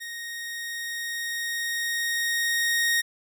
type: tone with level ramp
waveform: sawtooth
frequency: 1864.7 Hz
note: A#6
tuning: in tune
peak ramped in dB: -31 to -17 dBFS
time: 0-3.02 s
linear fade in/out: 20 ms
effects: none